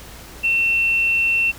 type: tone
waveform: sine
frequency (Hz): 2700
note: E7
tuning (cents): +41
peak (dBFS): -15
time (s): 0.43-1.52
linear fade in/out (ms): 20
effects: added 60 Hz sine -43 dBFS peak until 1.58 s + pink hiss -40 dBFS RMS until 1.58 s

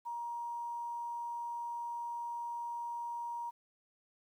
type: tone with quantisation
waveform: sine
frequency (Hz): 945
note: A#5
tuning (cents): +23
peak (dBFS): -37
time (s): 0.05-3.51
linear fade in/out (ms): 20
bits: 11
effects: none

